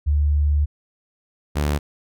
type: tone pair in turn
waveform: sine / sawtooth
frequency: 73.42 / 73.42 Hz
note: D2 / D2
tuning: 0 / 0 cents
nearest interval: unison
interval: 0 cents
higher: neither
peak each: -15 dBFS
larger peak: neither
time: 0.06-0.66 / 1.55-1.79 s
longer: first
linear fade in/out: 20 ms
effects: none